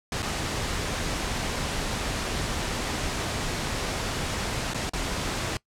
pink noise with dropouts, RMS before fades -29 dBFS, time 0.12-5.57 s, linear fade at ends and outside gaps 2 ms, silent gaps 0.222-0.227 / 4.736-4.744 / 4.895-4.934 s, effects noise-tail reverb RT60 0.1 s tail -22 dB re dry + low-pass 8000 Hz 12 dB/octave

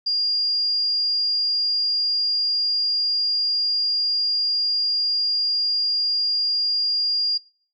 sine tone, 4817 Hz, D8, 43 cents sharp, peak -19 dBFS, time 0.06-7.38 s, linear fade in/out 10 ms, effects noise-tail reverb RT60 0.5 s tail -25 dB re dry

